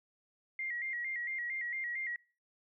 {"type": "tone with vibrato", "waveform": "sine", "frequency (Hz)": 2008, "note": "B6", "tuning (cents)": 28, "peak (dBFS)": -35, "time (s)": [0.59, 2.16], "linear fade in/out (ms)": 2, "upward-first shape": "square", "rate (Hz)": 4.4, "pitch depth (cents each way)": 83, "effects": ["noise-tail reverb RT60 0.4 s tail -25 dB re dry"]}